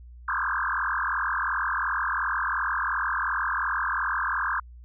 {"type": "tone with frequency modulation", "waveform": "sine", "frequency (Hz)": 1318.5, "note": "E6", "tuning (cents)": 0, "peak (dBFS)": -24, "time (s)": [0.28, 4.6], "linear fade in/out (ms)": 5, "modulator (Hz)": 42.8, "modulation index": 7.7, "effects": ["added 60 Hz sine -43 dBFS peak until 4.84 s"]}